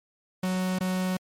45% pulse tone with dropouts, 185 Hz, F#3, in tune, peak -25 dBFS, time 0.43-1.17 s, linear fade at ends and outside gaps 5 ms, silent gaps 0.788-0.807 s, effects MP3 64 kbps

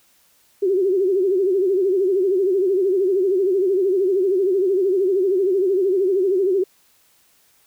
sine tone with vibrato, 380.2 Hz, F#4, 47 cents sharp, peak -15 dBFS, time 0.62-6.64 s, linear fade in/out 10 ms, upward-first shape sine, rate 13 Hz, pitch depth 110 cents each way, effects white hiss -58 dBFS RMS until 7.66 s

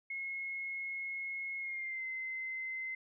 sine tone with pitch glide, 2168 to 2063 Hz, C#7 to C7, -39 to -25 cents, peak -37 dBFS, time 0.1-2.95 s, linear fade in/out 5 ms, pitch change -86 cents, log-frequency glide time 1.59-2.05 s, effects none

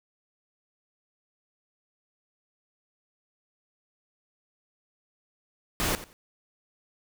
pink noise with echo, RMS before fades -27 dBFS, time 5.8-5.95 s, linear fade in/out 0 ms, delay 90 ms, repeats 2, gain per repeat -15 dB, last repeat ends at 6.13 s, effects none

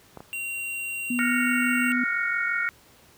clicks, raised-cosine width 1 ms, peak -24 / -26 dBFS, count 2, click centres 0.173 / 0.205 s
square tone, 2755 Hz, F7, 24 cents flat, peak -30 dBFS, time 0.33-1.92 s, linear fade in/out 0 ms
sine tone with pitch glide, 244.3 to 248.3 Hz, B3 to B3, -19 to +9 cents, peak -24 dBFS, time 1.1-2.04 s, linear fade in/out 5 ms, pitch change +28 cents, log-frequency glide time 1.2-1.37 s
sine chord, Gb major seventh, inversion third, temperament equal with one note detuned, 1396.9 / 1442.8 / 1864.7 / 2217 Hz, F6 / Gb6 / Bb6 / Db7, 0 / -44 / 0 / 0 cents, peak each -29 dBFS, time 1.19-2.69 s, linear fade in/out 0 ms
effects pink hiss -55 dBFS RMS until 3.17 s + high-pass 60 Hz 12 dB/octave

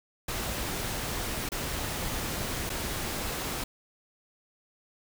pink noise with dropouts, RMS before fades -33 dBFS, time 0.28-3.64 s, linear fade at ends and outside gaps 5 ms, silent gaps 1.49-1.518 / 2.695-2.699 s, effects none

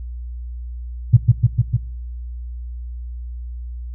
sine tone with echo, 118.5 Hz, A#2, 29 cents sharp, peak -4 dBFS, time 1.13-1.17 s, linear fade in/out 10 ms, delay 150 ms, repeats 4, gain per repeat -2 dB, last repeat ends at 1.77 s, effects noise-tail reverb RT60 0.5 s tail -19 dB re dry + added 60 Hz sine -27 dBFS peak until 3.94 s

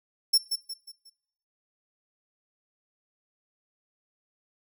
sawtooth tone with echo, 5400 Hz, E8, 41 cents sharp, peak -15 dBFS, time 0.33-0.38 s, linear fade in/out 10 ms, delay 180 ms, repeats 4, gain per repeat -8 dB, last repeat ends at 1.1 s, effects noise-tail reverb RT60 0.8 s tail -22 dB re dry

